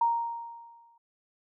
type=tone with exponential decay; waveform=sine; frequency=932.3 Hz; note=A#5; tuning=in tune; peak=-20 dBFS; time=0.01-0.98 s; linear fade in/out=5 ms; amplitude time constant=210 ms; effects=none